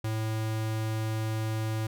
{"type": "tone", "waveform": "square", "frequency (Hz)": 110, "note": "A2", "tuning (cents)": 0, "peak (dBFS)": -29, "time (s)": [0.04, 1.87], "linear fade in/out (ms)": 5, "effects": []}